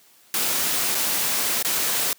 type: noise with dropouts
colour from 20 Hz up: white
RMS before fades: -23 dBFS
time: 0.34-2.13 s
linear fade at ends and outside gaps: 1 ms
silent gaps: 0.947-0.951 / 1.626-1.648 s
effects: white hiss -55 dBFS RMS until 2.18 s + high-pass 150 Hz 12 dB/octave